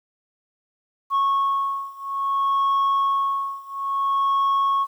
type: beating tone pair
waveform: sine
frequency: 1100 / 1100.59 Hz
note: C#6 / C#6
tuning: -14 / -13 cents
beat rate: 0.59 Hz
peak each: -20 / -21 dBFS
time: 1.1-4.87 s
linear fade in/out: 50 ms
effects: tanh soft clip ceiling -16 dBFS + 9-bit